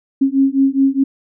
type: beating tone pair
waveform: sine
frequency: 268.9 / 273.7 Hz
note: C4 / C#4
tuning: +47 / -22 cents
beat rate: 4.8 Hz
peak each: -14 dBFS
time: 0.21-1.04 s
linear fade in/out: 10 ms
effects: none